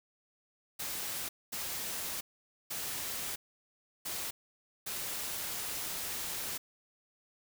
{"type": "noise bursts at uneven times", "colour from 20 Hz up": "white", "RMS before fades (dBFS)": -38, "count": 5, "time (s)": [[0.79, 1.29], [1.52, 2.21], [2.7, 3.36], [4.05, 4.31], [4.86, 6.58]], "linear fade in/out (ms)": 10, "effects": []}